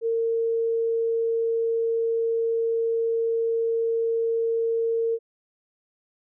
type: tone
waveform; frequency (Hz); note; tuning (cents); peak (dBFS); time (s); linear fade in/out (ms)
sine; 457.3; A#4; -33; -21; 0.01-5.19; 50
effects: none